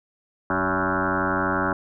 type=tone with frequency modulation; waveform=sine; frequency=842 Hz; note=G#5; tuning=24 cents sharp; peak=-20 dBFS; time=0.5-1.73 s; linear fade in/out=2 ms; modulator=91.8 Hz; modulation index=7.6; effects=none